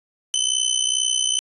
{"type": "tone with amplitude modulation", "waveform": "20% pulse", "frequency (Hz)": 3038, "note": "F#7", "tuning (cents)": 45, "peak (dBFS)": -10, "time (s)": [0.34, 1.39], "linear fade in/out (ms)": 0, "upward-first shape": "sine", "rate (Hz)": 62.3, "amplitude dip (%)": 80, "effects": ["resampled to 24000 Hz"]}